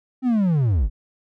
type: linear sweep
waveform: triangle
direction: down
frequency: 264.1 to 38.89 Hz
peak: -14 dBFS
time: 0.22-0.9 s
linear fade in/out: 50 ms
effects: none